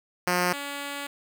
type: tone pair in turn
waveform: 5% pulse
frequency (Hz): 178.7 / 283.7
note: F3 / C#4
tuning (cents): +40 / +40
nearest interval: minor sixth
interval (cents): 800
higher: second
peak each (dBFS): -11 / -21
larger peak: first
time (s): 0.27-0.53 / 0.53-1.07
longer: second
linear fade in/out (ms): 5
effects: none